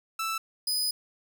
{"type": "tone pair in turn", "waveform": "sawtooth", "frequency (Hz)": [1322, 4991], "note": ["E6", "D#8"], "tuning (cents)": [5, 5], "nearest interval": "octave + major seventh", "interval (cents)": 2300, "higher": "second", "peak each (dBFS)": [-25, -23], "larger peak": "second", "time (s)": [[0.19, 0.38], [0.67, 0.91]], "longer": "second", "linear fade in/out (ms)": 5, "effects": []}